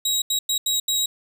25% pulse tone bursts at uneven times, 3827 Hz, A#7, 45 cents sharp, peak -16 dBFS, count 5, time 0.05-0.22 / 0.3-0.39 / 0.49-0.58 / 0.66-0.8 / 0.88-1.06 s, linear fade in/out 5 ms, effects none

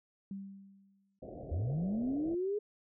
sine tone with exponential decay, 196 Hz, G3, in tune, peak -37 dBFS, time 0.31-1.19 s, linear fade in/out 2 ms, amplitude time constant 190 ms
white low-pass noise, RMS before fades -46 dBFS, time 1.22-2.35 s, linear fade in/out 5 ms, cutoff 700 Hz, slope 96 dB/octave
sine linear sweep, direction up, 71.2 to 425.1 Hz, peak -31 dBFS, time 1.51-2.59 s, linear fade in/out 10 ms
effects none

